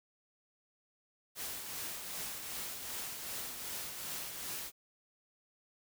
white noise with tremolo, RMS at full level -40 dBFS, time 1.35-4.72 s, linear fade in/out 50 ms, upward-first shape triangle, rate 2.6 Hz, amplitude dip 45%, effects none

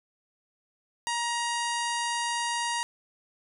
harmonic tone with a mistuned harmonic, 944 Hz, A#5, 22 cents sharp, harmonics 1 / 2 / 3 / 4 / 5 / 6 / 7 / 8 / 9 / 10, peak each -30 / -34 / -37 / -40 / -39 / -43 / -39 / -44 / -45 / -41 dBFS, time 1.07-2.83 s, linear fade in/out 0 ms, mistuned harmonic 6, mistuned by +35 cents, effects none

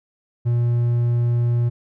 triangle tone, 119.4 Hz, A#2, 42 cents sharp, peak -14 dBFS, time 0.45-1.7 s, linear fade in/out 20 ms, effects none

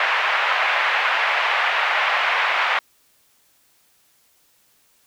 white band-pass noise, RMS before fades -20 dBFS, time 0-2.79 s, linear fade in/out 2 ms, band 680 to 2500 Hz, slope 24 dB/octave, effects white hiss -60 dBFS RMS until 5.06 s

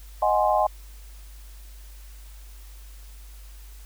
sine chord, Ab dominant seventh, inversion second, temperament equal, 622.3 / 740 / 830.6 / 1046.5 Hz, Eb5 / Gb5 / Ab5 / C6, 0 / 0 / 0 / 0 cents, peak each -23 / -24 / -23 / -26 dBFS, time 0.22-0.67 s, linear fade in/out 5 ms, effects added 50 Hz sine -41 dBFS peak until 3.85 s + white hiss -53 dBFS RMS until 3.85 s

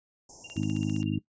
white band-stop noise, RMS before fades -44 dBFS, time 0.29-1.02 s, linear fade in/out 5 ms, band 940 to 5300 Hz, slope 96 dB/octave
sine tone with tremolo, 2785 Hz, F7, 5 cents flat, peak -39 dBFS, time 0.44-1.18 s, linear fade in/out 5 ms, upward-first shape sine, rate 16 Hz, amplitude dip 100%
click train, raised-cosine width 0.2 ms, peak -30 dBFS, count 9, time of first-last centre 0.5-1.03 s, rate 15.1 Hz
harmonic tone, 51.91 Hz, G#1, in tune, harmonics 2 / 3 / 4 / 5 / 6, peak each -33 / -33 / -33 / -33 / -33 dBFS, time 0.56-1.19 s, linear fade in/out 5 ms
effects noise-tail reverb RT60 0.1 s tail -18 dB re dry + resampled to 16000 Hz

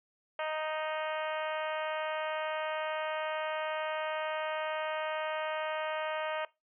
harmonic tone, 311.1 Hz, D#4, in tune, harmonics 2 / 3 / 4 / 5 / 6 / 7 / 8 / 9 / 10, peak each -35 / -39 / -41 / -43 / -45 / -46 / -47 / -48 / -49 dBFS, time 0.39-6.45 s, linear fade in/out 2 ms, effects noise-tail reverb RT60 0.2 s tail -19 dB re dry

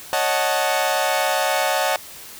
sawtooth chord, D# half-diminished seventh, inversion third, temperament equal, 554.4 / 622.3 / 740 / 880 Hz, C#5 / D#5 / F#5 / A5, 0 / 0 / 0 / 0 cents, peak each -21 / -20 / -19 / -21 dBFS, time 0.13-1.96 s, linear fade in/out 0 ms, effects white hiss -39 dBFS RMS until 2.39 s

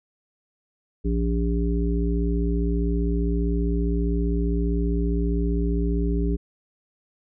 harmonic tone, 57.6 Hz, A#1, 20 cents flat, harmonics 1 / 3 / 5 / 7, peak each -22 / -27 / -29 / -30 dBFS, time 1.04-6.37 s, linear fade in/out 20 ms, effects none

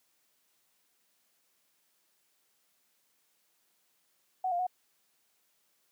sine tone with pitch steps, 745 / 700 / 732 Hz, F#5 / F5 / F#5, +12 / +4 / -19 cents, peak -28 dBFS, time 4.44-4.668 s, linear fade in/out 5 ms, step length 76 ms, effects white hiss -73 dBFS RMS until 5.91 s + high-pass 150 Hz 12 dB/octave

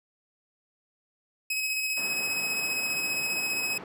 sawtooth tone with tremolo, 2552 Hz, D#7, 43 cents sharp, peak -23 dBFS, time 1.5-3.78 s, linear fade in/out 5 ms, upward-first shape square, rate 15 Hz, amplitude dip 25%
pink band-pass noise, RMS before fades -43 dBFS, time 1.97-3.84 s, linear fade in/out 2 ms, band 210 to 1800 Hz, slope 12 dB/octave
effects none

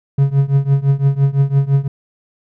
triangle tone with tremolo, 138.59 Hz, C#3, in tune, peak -5 dBFS, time 0.18-1.88 s, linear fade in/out 5 ms, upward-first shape triangle, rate 5.9 Hz, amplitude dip 95%, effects none

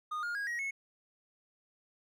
triangle tone with pitch steps, 1229 / 1419.9 / 1640.5 / 1895.4 / 2190 Hz, D#6 / F6 / G#6 / A#6 / C#7, -22 / +28 / -22 / +28 / -22 cents, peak -32 dBFS, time 0.11-0.71 s, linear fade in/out 10 ms, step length 120 ms, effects none

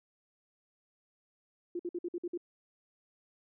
sine tone bursts, 349.2 Hz, F4, in tune, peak -33 dBFS, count 7, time 1.75-2.376 s, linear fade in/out 5 ms, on 44 ms, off 53 ms, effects none

